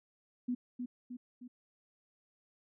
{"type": "tone with echo", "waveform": "sine", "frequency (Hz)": 246.9, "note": "B3", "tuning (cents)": 0, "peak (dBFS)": -31, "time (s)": [0.48, 0.55], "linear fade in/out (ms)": 10, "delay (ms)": 310, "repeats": 3, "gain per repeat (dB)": -5, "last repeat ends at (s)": 1.48, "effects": []}